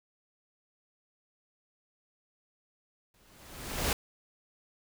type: noise with exponential growth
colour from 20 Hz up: pink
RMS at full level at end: -27 dBFS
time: 3.14-3.93 s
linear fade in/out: 2 ms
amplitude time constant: 170 ms
effects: none